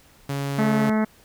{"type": "tone", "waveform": "sawtooth", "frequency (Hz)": 139.7, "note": "C#3", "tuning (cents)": 14, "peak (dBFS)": -21, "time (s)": [0.29, 0.9], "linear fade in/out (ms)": 5}
{"type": "harmonic tone", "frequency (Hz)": 216.7, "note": "A3", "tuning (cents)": -26, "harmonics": [1, 2, 3, 4, 5, 6, 7, 8, 9, 10], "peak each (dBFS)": [-19, -30, -29, -32, -37, -35, -37, -39, -38, -39], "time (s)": [0.58, 1.05], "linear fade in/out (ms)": 10}
{"effects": ["pink hiss -54 dBFS RMS until 1.24 s"]}